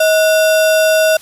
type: tone with sample-and-hold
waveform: sine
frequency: 634 Hz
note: D#5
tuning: 32 cents sharp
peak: -8 dBFS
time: 0-1.17 s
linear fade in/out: 5 ms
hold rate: 2100 Hz
effects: white hiss -39 dBFS RMS until 1.21 s + resampled to 32000 Hz